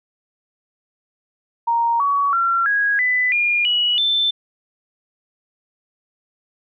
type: tone with pitch steps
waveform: sine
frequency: 932.3 / 1128.1 / 1365 / 1651.6 / 1998.4 / 2418 / 2926 / 3540 Hz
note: A#5 / C#6 / F6 / G#6 / B6 / D7 / F#7 / A7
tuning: 0 / +30 / -40 / -10 / +20 / +50 / -20 / +10 cents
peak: -15 dBFS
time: 1.67-4.31 s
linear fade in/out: 10 ms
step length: 330 ms
effects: none